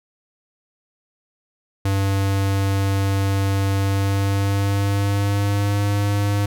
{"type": "tone with pitch glide", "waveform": "square", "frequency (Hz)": [98, 101.63], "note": ["G2", "G#2"], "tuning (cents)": [0, -37], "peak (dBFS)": -18, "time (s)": [1.85, 6.46], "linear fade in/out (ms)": 5, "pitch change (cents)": 63, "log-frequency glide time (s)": [3.81, 5.84], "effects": []}